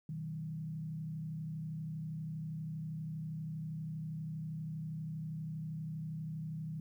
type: tone with frequency modulation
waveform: sine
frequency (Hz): 157.8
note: D#3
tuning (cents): +25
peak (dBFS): -38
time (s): 0.09-6.8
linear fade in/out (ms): 2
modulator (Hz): 32.5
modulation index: 0.64
effects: 12-bit